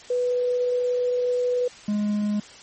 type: tone pair in turn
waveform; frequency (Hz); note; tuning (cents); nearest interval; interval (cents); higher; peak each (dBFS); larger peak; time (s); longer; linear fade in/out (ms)
sine / triangle; 493.9 / 208.3; B4 / G#3; 0 / +5; octave + minor third; 1495; first; -20 / -19; second; 0.1-1.68 / 1.88-2.4; first; 5
effects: white hiss -45 dBFS RMS until 2.62 s + MP3 32 kbps